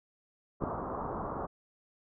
white low-pass noise, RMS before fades -37 dBFS, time 0.6-1.47 s, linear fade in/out 20 ms, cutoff 1200 Hz, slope 48 dB/octave
clicks, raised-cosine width 2 ms, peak -24 / -18 dBFS, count 2, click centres 0.623 / 0.638 s
effects none

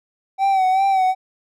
triangle tone with vibrato, 765 Hz, G5, 42 cents flat, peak -12 dBFS, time 0.38-1.15 s, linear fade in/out 50 ms, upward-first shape sine, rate 2.6 Hz, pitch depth 49 cents each way, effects none

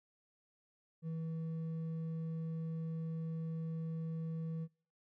sine tone with hard clipping, 162.1 Hz, E3, 29 cents flat, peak -39 dBFS, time 1.02-4.68 s, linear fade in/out 50 ms, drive 4 dB, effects noise-tail reverb RT60 0.5 s tail -25 dB re dry

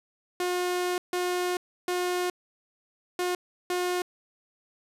sawtooth tone bursts at uneven times, 358.8 Hz, F4, 47 cents sharp, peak -22 dBFS, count 5, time 0.4-0.98 / 1.13-1.57 / 1.88-2.3 / 3.19-3.35 / 3.7-4.02 s, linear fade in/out 2 ms, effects resampled to 32000 Hz

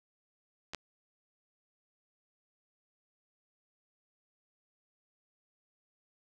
clicks, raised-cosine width 0.2 ms, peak -25 / -19 dBFS, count 2, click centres 0.735 / 0.747 s, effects none

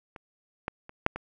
clicks, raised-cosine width 0.5 ms, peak -27 / -15 / -28 / -6 / -20 dBFS, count 5, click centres 0.162 / 0.681 / 0.894 / 1.064 / 1.16 s, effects none

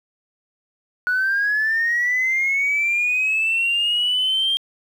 sine linear sweep, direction up, 1463 to 3200 Hz, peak -16 dBFS, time 1.07-4.57 s, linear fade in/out 0 ms, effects tanh soft clip ceiling -13 dBFS + 8-bit

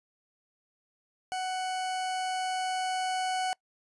40% pulse tone with level ramp, 744 Hz, F#5, 9 cents sharp, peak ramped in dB -30 to -27 dBFS, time 1.32-3.53 s, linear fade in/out 0 ms, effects noise-tail reverb RT60 0.1 s tail -25 dB re dry + resampled to 24000 Hz

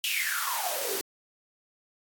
white noise with high-pass filter sweep, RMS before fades -30 dBFS, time 0.04-1.01 s, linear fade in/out 0 ms, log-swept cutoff 3000 to 330 Hz, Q 9.3, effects AAC 64 kbps

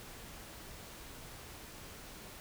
silence, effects pink hiss -50 dBFS RMS until 2.4 s

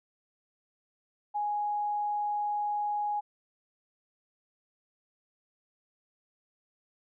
sine tone, 830.6 Hz, G#5, in tune, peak -28 dBFS, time 1.34-3.21 s, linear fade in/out 20 ms, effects none

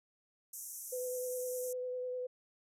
white band-pass noise, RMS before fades -46 dBFS, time 0.53-1.73 s, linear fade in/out 5 ms, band 5700 to 14000 Hz, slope 96 dB/octave
sine tone with vibrato, 502 Hz, B4, 28 cents sharp, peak -36 dBFS, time 0.92-2.27 s, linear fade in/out 10 ms, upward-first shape sine, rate 9.9 Hz, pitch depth 15 cents each way
effects none

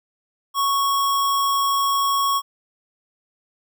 sine tone with sample-and-hold, 1108.7 Hz, C#6, in tune, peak -17 dBFS, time 0.54-2.42 s, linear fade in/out 50 ms, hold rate 4410 Hz, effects none

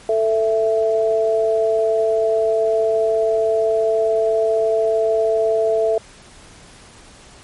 sine tone pair together, 442.5 / 663 Hz, A4 / E5, +10 / +10 cents, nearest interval perfect fifth, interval 700 cents, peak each -17 dBFS, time 0.09-5.98 s, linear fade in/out 2 ms, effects pink hiss -44 dBFS RMS until 7.43 s + MP3 48 kbps

